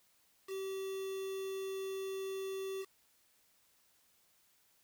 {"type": "tone with quantisation", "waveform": "triangle", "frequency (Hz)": 385.4, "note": "G4", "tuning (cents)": -29, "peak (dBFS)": -36, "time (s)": [0.47, 2.86], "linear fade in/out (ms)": 50, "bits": 8, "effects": ["white hiss -71 dBFS RMS until 4.83 s"]}